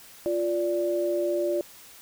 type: tone pair together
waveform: sine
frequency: 349.2 / 584.4 Hz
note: F4 / D5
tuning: 0 / -9 cents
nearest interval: major sixth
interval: 891 cents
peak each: -26 dBFS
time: 0.26-1.61 s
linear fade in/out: 0 ms
effects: white hiss -49 dBFS RMS until 2.01 s